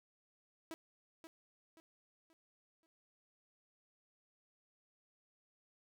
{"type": "tone with echo", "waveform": "sawtooth", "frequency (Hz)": 325.3, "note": "E4", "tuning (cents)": -23, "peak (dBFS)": -40, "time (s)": [0.71, 0.74], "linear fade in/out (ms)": 0, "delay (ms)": 530, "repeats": 4, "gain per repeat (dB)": -8, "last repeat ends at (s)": 2.86, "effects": []}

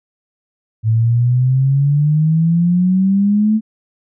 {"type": "exponential sweep", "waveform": "sine", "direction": "up", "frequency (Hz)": [109.4, 220.6], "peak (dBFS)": -10, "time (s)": [0.83, 3.61], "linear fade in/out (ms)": 50, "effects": []}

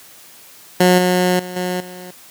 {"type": "tone with level steps", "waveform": "15% pulse", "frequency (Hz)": 181.1, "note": "F#3", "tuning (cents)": -37, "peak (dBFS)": [-3, -7, -21, -13, -26], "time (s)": [0.8, 2.11], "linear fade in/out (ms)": 5, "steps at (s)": [0.98, 1.39, 1.56, 1.8], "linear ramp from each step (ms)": 5, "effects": ["white hiss -43 dBFS RMS until 2.3 s", "high-pass 100 Hz 12 dB/octave"]}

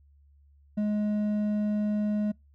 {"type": "tone with hard clipping", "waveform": "sine", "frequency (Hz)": 209.6, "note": "G#3", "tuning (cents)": 16, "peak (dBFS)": -26, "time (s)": [0.77, 2.32], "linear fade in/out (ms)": 10, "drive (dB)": 5, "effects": ["noise-tail reverb RT60 0.2 s tail -26 dB re dry", "added 71 Hz sine -56 dBFS peak until 2.54 s"]}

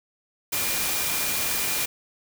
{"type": "tone in noise", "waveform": "sine", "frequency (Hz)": 2405, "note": "D7", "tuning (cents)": 41, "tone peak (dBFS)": -35, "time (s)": [0.52, 1.86], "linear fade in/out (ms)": 10, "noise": "white", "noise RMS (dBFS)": -26, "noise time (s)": [0.52, 1.86], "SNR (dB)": -12, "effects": []}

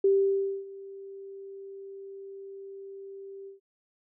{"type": "tone with ADSR envelope", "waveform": "sine", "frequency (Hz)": 392, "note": "G4", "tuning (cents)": 0, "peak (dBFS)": -18, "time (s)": [0.04, 3.6], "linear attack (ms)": 5, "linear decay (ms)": 600, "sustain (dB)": -22, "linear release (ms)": 130, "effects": []}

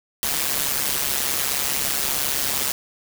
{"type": "noise with amplitude modulation", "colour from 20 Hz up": "white", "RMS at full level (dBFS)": -20, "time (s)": [0.23, 2.72], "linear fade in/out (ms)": 0, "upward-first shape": "sine", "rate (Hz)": 139, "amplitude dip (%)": 75, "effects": []}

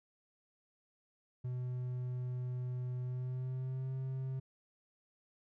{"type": "tone with pitch glide", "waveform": "triangle", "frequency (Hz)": [125.2, 131.8], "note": ["B2", "C3"], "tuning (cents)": [24, 13], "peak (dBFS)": -34, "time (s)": [1.44, 4.4], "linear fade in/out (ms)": 10, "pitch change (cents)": 89, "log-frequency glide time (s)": [3.02, 3.93], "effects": []}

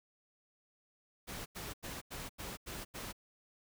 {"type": "noise bursts", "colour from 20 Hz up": "pink", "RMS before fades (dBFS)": -44, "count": 7, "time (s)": [1.27, 3.128], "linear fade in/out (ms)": 20, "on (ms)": 190, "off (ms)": 88, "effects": []}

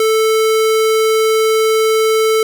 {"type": "tone", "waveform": "square", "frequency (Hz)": 440, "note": "A4", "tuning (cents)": 0, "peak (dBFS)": -11, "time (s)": [0, 2.43], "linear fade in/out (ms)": 2, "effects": []}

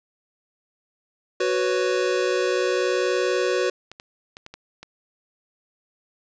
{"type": "chord", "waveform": "square", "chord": "F# suspended fourth", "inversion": "none", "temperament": "equal", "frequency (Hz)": [370, 493.9, 554.4], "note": ["F#4", "B4", "C#5"], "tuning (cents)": [0, 0, 0], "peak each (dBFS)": [-24, -25, -28], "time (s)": [1.4, 3.7], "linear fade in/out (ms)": 5}
{"type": "clicks", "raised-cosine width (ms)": 0.2, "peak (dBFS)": -22, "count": 6, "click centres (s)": [3.916, 3.999, 4.369, 4.464, 4.54, 4.83]}
{"effects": ["resampled to 16000 Hz", "9-bit"]}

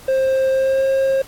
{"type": "tone with pitch glide", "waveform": "triangle", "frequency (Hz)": [529, 536.4], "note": ["C5", "C5"], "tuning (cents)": [19, 43], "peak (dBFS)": -12, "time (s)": [0.08, 1.22], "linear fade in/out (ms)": 5, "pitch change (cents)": 24, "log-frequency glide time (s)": [0.52, 0.84], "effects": ["pink hiss -42 dBFS RMS until 1.27 s", "AAC 64 kbps"]}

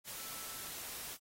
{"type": "tone in noise", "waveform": "sine", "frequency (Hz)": 1318.5, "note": "E6", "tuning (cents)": 0, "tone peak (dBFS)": -56, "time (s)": [0.15, 0.73], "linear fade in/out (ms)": 50, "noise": "white", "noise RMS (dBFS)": -45, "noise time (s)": [0.04, 1.18], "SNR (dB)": -14, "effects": ["AAC 48 kbps"]}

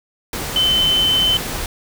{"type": "tone in noise", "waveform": "sine", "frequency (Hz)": 3059, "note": "G7", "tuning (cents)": -43, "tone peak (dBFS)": -13, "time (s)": [0.56, 1.37], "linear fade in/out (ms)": 2, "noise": "pink", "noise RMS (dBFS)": -25, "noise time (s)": [0.33, 1.66], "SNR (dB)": 9, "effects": []}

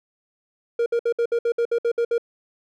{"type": "tone bursts", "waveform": "triangle", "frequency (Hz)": 469.4, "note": "A#4", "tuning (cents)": 12, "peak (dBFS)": -16, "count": 11, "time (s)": [0.79, 2.181], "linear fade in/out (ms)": 5, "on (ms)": 71, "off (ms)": 61, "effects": []}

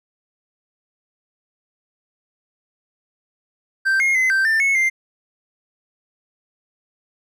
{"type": "tone with pitch steps", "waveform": "triangle", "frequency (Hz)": [1564, 2143, 2045, 1562, 1786, 2196, 2094], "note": ["G6", "C7", "C7", "G6", "A6", "C#7", "C7"], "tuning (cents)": [-4, 41, -40, -7, 25, -17, 1], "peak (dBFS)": -13, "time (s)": [3.85, 4.9], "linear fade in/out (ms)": 20, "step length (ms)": 150, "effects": []}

